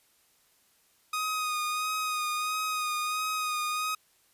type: tone with vibrato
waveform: sawtooth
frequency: 1244.5 Hz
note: D#6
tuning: in tune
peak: -25 dBFS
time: 1.13-3.95 s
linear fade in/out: 5 ms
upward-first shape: sine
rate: 1.5 Hz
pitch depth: 26 cents each way
effects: white hiss -66 dBFS RMS until 4.33 s + resampled to 32000 Hz